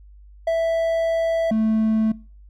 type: tone pair in turn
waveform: triangle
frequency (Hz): 659.3 / 219.6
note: E5 / A3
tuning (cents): 0 / -3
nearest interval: octave + perfect fifth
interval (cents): 1903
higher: first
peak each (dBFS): -15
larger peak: neither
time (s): 0.47-1.51 / 1.51-2.12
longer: first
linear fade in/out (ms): 5
effects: noise-tail reverb RT60 0.4 s tail -22 dB re dry + added 50 Hz sine -43 dBFS peak until 2.49 s